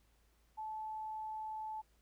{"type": "tone", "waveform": "sine", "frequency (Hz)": 869, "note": "A5", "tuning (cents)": -22, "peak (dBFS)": -40, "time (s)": [0.57, 1.82], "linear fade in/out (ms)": 20, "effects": ["added 55 Hz sine -70 dBFS peak until 2.01 s", "pink hiss -75 dBFS RMS until 2.01 s"]}